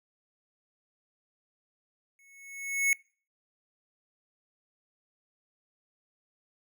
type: tone with exponential growth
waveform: square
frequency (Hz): 2200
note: C#7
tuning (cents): -14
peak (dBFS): -21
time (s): 2.19-2.93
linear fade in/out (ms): 1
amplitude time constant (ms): 160
effects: noise-tail reverb RT60 0.4 s tail -25 dB re dry